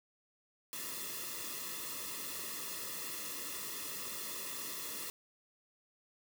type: noise with comb filter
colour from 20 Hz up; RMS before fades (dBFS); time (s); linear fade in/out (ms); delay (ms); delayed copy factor
white; -42; 0.73-5.1; 0; 1.3; -1
effects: none